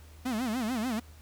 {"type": "tone with vibrato", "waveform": "45% pulse", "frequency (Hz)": 236, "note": "A#3", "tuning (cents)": 22, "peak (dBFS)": -29, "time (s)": [0.25, 1], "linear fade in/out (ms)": 10, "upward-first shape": "sine", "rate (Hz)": 6.8, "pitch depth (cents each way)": 190, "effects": ["added 77 Hz sine -49 dBFS peak until 1.21 s", "pink hiss -58 dBFS RMS until 1.21 s"]}